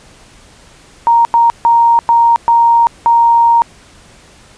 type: tone bursts at uneven times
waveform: sine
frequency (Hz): 932.3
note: A#5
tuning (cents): 0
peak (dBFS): -5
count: 6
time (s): 1.07-1.25 / 1.34-1.5 / 1.65-1.99 / 2.09-2.36 / 2.48-2.87 / 3.06-3.62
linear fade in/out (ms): 0
effects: pink hiss -42 dBFS RMS until 4.57 s + resampled to 22050 Hz